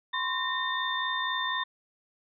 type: tone cluster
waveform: sine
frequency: 1020 / 1084 / 1829 / 3601 Hz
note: C6 / C#6 / A#6 / A7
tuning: -44 / -39 / -33 / +39 cents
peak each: -32 / -37 / -32 / -33 dBFS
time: 0.13-1.64 s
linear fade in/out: 10 ms
effects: none